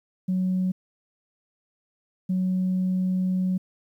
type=tone pair in turn; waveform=sine; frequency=185 / 185 Hz; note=F#3 / F#3; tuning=0 / 0 cents; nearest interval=unison; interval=0 cents; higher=neither; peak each=-20 dBFS; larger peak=neither; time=0.28-0.72 / 2.29-3.58 s; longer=second; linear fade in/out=10 ms; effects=tanh soft clip ceiling -18 dBFS + 10-bit